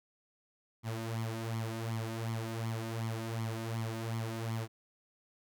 sawtooth tone with flanger, 113.1 Hz, A2, 48 cents sharp, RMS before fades -37 dBFS, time 0.83-4.68 s, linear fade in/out 50 ms, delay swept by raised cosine 0.91 to 3.31 ms, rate 2.7 Hz, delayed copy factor +0.7, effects none

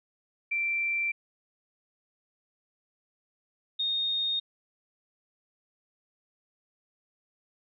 sine tone pair in turn, 2349 / 3697 Hz, D7 / A#7, 0 / -15 cents, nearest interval minor sixth, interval 785 cents, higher second, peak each -26 / -26 dBFS, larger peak neither, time 0.51-1.12 / 3.79-4.4 s, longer neither, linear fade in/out 10 ms, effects none

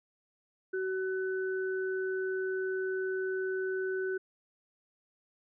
sine tone pair together, 377.3 / 1500 Hz, F#4 / F#6, +34 / +23 cents, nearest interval 2 octaves, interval 2389 cents, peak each -31 / -38 dBFS, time 0.73-4.18 s, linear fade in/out 10 ms, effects none

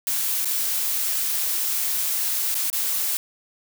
blue noise with dropouts, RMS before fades -24 dBFS, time 0.07-3.17 s, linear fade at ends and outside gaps 1 ms, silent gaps 0.447-0.455 / 2.544-2.552 / 2.701-2.729 s, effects none

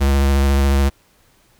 square tone with vibrato, 69 Hz, C#2, 7 cents flat, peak -13 dBFS, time 0-0.9 s, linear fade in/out 20 ms, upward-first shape square, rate 14 Hz, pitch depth 19 cents each way, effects pink hiss -56 dBFS RMS until 1.59 s

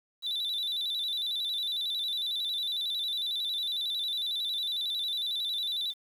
sine tone with vibrato, 3729 Hz, A#7, in tune, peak -27 dBFS, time 0.22-5.94 s, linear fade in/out 50 ms, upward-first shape square, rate 11 Hz, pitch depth 84 cents each way, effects tanh soft clip ceiling -28 dBFS + 9-bit

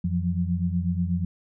sine tone cluster, 88.5 / 171.4 / 179.6 Hz, F2 / F3 / F3, +23 / -32 / +49 cents, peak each -27 dBFS, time 0.04-1.25 s, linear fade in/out 5 ms, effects none

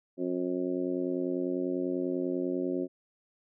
harmonic tone, 90.1 Hz, F#2, 45 cents flat, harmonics 2 / 3 / 4 / 5 / 6 / 7, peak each -41 / -32 / -32 / -44 / -38 / -44 dBFS, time 0.17-2.88 s, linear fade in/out 50 ms, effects none

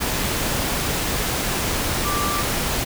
sine tone in noise, 1174.7 Hz, D6, in tune, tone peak -24 dBFS, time 2.04-2.43 s, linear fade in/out 20 ms, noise pink, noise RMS -23 dBFS, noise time 0-2.85 s, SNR -4 dB, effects none

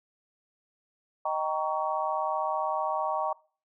sine chord, Eb dominant seventh, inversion none, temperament just, 622.3 / 777.8 / 933.4 / 1120.1 Hz, Eb5 / G5 / Bb5 / Db6, 0 / -14 / +2 / +18 cents, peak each -32 dBFS, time 1.25-3.33 s, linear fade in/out 5 ms, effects noise-tail reverb RT60 0.4 s tail -22 dB re dry

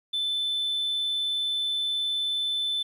sine tone, 3521 Hz, A7, in tune, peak -23 dBFS, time 0.13-2.83 s, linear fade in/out 10 ms, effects tanh soft clip ceiling -23 dBFS + 10-bit

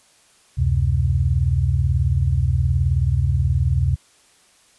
sine tone cluster, 71.4 / 90.1 / 129.3 Hz, D2 / F#2 / C3, -48 / -45 / -20 cents, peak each -20 dBFS, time 0.57-3.96 s, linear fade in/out 20 ms, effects white hiss -55 dBFS RMS until 4.78 s + resampled to 24000 Hz

